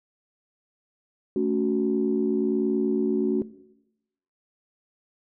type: chord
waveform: sine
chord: F# minor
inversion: first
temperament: equal with one note detuned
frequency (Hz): 220 / 281.2 / 370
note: A3 / C#4 / F#4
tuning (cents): 0 / +25 / 0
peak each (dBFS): -27 / -26 / -23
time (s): 1.36-3.42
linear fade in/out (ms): 2
effects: noise-tail reverb RT60 0.9 s tail -18 dB re dry + tanh soft clip ceiling -12 dBFS